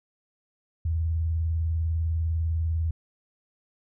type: tone with vibrato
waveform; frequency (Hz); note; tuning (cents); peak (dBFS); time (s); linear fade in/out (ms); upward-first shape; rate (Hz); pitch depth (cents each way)
sine; 81; E2; -30; -23; 0.85-2.91; 5; sine; 20; 130
effects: none